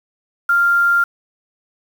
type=tone with quantisation; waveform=sine; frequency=1394 Hz; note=F6; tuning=4 cents flat; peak=-11 dBFS; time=0.49-1.04 s; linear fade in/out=5 ms; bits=6; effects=none